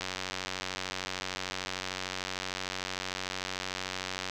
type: click train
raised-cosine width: 0.2 ms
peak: -16 dBFS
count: 401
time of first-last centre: 0.01-4.297 s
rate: 93.3 Hz
effects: none